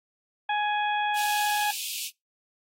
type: harmonic tone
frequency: 835 Hz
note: G#5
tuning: 9 cents sharp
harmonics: 1 / 2 / 3 / 4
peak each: -25 / -31 / -35 / -37 dBFS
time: 0.49-1.71 s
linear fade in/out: 5 ms
type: high-pass noise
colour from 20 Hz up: pink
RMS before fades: -34 dBFS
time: 1.14-2.11 s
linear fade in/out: 50 ms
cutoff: 2400 Hz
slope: 96 dB/octave
effects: noise-tail reverb RT60 0.2 s tail -25 dB re dry + AAC 48 kbps